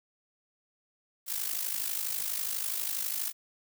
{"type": "noise with amplitude modulation", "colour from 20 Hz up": "blue", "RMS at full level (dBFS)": -30, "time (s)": [1.26, 3.33], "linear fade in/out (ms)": 50, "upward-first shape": "sine", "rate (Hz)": 52.2, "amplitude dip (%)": 70, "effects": []}